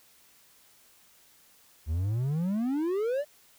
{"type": "exponential sweep", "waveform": "triangle", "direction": "up", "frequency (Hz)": [73.42, 610], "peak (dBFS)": -24, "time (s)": [1.86, 3.25], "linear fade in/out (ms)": 50, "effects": ["white hiss -60 dBFS RMS until 3.58 s"]}